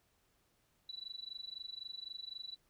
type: tone with amplitude modulation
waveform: sine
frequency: 3951 Hz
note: B7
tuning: in tune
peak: -40 dBFS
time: 0.89-2.56 s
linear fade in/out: 2 ms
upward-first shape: sine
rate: 23.9 Hz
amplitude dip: 95%
effects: pink hiss -75 dBFS RMS until 2.69 s